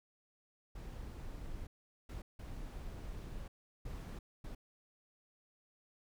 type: noise bursts at uneven times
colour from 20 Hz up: brown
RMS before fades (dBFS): -45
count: 5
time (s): 0.75-1.67 / 2.09-2.22 / 2.39-3.48 / 3.85-4.19 / 4.44-4.55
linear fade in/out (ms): 5
effects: none